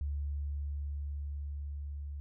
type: tone with level ramp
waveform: sine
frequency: 71.9 Hz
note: D2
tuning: 36 cents flat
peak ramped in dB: -32 to -38 dBFS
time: 0.01-2.2 s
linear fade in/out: 0 ms
effects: none